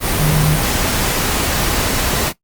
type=tone in noise; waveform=sine; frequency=153 Hz; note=D#3; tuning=29 cents flat; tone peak=-12 dBFS; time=0.18-0.59 s; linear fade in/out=50 ms; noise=pink; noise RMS=-17 dBFS; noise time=0-2.33 s; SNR=+2 dB; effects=noise-tail reverb RT60 0.1 s tail -17 dB re dry + Opus 32 kbps